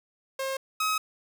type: tone pair in turn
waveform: sawtooth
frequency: 535 / 1272.5 Hz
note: C5 / D#6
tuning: +38 / +39 cents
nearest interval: octave + minor third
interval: 1501 cents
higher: second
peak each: -25 / -21 dBFS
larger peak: second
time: 0.39-0.57 / 0.8-0.98 s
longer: neither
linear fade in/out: 5 ms
effects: none